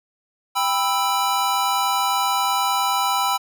square chord, E minor, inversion first, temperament just, 791.1 / 988.9 / 1318.5 Hz, G5 / B5 / E6, +16 / +2 / 0 cents, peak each -24 / -23 / -25 dBFS, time 0.55-3.38 s, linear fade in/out 20 ms, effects none

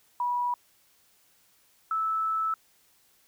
sine tone pair in turn, 974 / 1310.3 Hz, B5 / E6, -24 / -11 cents, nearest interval perfect fourth, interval 513 cents, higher second, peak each -25 dBFS, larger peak neither, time 0.2-0.54 / 1.91-2.54 s, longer second, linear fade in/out 2 ms, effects white hiss -64 dBFS RMS until 3.27 s

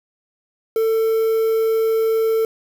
triangle tone with quantisation, 446.3 Hz, A4, 25 cents sharp, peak -13 dBFS, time 0.76-2.45 s, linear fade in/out 2 ms, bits 6, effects none

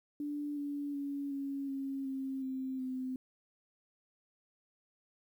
sine tone with pitch steps, 292.3 / 287.1 / 282 / 277 / 272.1 / 267.3 / 262.5 / 257.9 Hz, D4 / D4 / C#4 / C#4 / C#4 / C4 / C4 / C4, -8 / -39 / +30 / -1 / -32 / +37 / +6 / -25 cents, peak -35 dBFS, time 0.2-3.16 s, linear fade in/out 2 ms, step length 370 ms, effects 11-bit

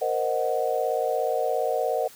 sine chord, C half-diminished seventh, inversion third, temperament equal, 466.2 / 523.3 / 622.3 / 740 Hz, Bb4 / C5 / Eb5 / Gb5, 0 / 0 / 0 / 0 cents, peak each -28 dBFS, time 0.01-2.08 s, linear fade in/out 10 ms, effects white hiss -49 dBFS RMS until 2.15 s + high-pass 60 Hz 12 dB/octave

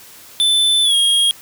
square tone with pitch glide, 3520 to 3265 Hz, A7 to G#7, 0 to -30 cents, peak -12 dBFS, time 0.4-1.31 s, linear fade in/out 0 ms, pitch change -130 cents, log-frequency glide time 0.83-0.95 s, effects white hiss -41 dBFS RMS until 1.41 s

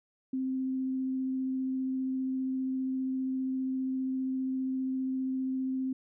sine tone with vibrato, 261.6 Hz, C4, in tune, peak -29 dBFS, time 0.33-5.93 s, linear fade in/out 5 ms, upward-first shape triangle, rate 15 Hz, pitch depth 9 cents each way, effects none

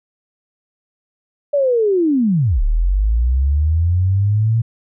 sine linear two-way sweep, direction down then up, 587.3 to 34.82 to 116.2 Hz, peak -12 dBFS, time 1.53-4.62 s, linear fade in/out 10 ms, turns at 2.62 s, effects none

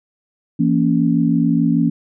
sine chord, A# diminished, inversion second, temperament just, 167.82 / 233.1 / 279.7 Hz, E3 / A#3 / C#4, +31 / 0 / +16 cents, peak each -17 dBFS, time 0.59-1.9 s, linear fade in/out 10 ms, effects none

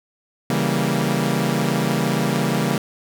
sawtooth chord, C# diminished seventh, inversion none, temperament equal, 138.59 / 164.81 / 196 / 233.1 Hz, C#3 / E3 / G3 / Bb3, 0 / 0 / 0 / 0 cents, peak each -20 dBFS, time 0.5-2.78 s, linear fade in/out 2 ms, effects none

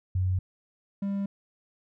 sine / triangle tone pair in turn, 92.5 / 198.62 Hz, F#2 / G3, 0 / +23 cents, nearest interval octave + minor second, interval 1323 cents, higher second, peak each -23 / -25 dBFS, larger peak first, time 0.15-0.39 / 1.02-1.26 s, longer neither, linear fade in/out 5 ms, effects none

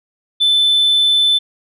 sine tone, 3520 Hz, A7, in tune, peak -8 dBFS, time 0.4-1.39 s, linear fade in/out 20 ms, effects tanh soft clip ceiling -8 dBFS

